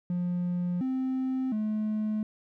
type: tone with pitch steps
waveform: triangle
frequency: 177.1 / 260.6 / 214.5 Hz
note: F3 / C4 / A3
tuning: +24 / -7 / -44 cents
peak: -24 dBFS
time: 0.1-2.23 s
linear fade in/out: 2 ms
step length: 710 ms
effects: tanh soft clip ceiling -21 dBFS